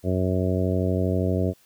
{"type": "harmonic tone", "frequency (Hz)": 92.5, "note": "F#2", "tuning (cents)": 0, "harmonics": [1, 2, 3, 4, 5, 6, 7], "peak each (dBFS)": [-24, -27, -29, -30, -31, -32, -32], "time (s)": [0.03, 1.54], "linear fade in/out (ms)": 50, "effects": ["white hiss -59 dBFS RMS until 1.65 s"]}